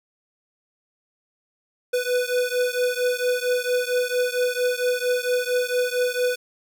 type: beating tone pair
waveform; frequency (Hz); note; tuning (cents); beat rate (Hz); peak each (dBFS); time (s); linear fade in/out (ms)
square; 493.9 / 498.3; B4 / B4; 0 / +15; 4.4; -24 / -25; 1.93-6.36; 10
effects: none